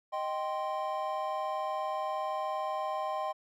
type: chord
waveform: triangle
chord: C minor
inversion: first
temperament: equal with one note detuned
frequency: 622.3 / 779.5 / 1046.5 Hz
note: Eb5 / G5 / C6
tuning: 0 / -10 / 0 cents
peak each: -34 dBFS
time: 0.12-3.33 s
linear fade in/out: 20 ms
effects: none